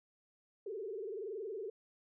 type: tone with frequency modulation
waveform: sine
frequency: 415.3 Hz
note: G#4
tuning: in tune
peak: -39 dBFS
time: 0.66-1.7 s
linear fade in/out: 5 ms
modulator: 21.3 Hz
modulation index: 2
effects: none